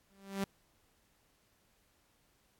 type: tone with exponential growth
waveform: sawtooth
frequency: 196 Hz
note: G3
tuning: in tune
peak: -27 dBFS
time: 0.1-0.44 s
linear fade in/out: 2 ms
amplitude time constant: 73 ms
effects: pink hiss -72 dBFS RMS until 2.59 s + AAC 64 kbps